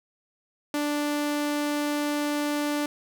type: tone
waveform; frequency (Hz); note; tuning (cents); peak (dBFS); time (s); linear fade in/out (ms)
sawtooth; 293.7; D4; 0; -21; 0.74-2.86; 2
effects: none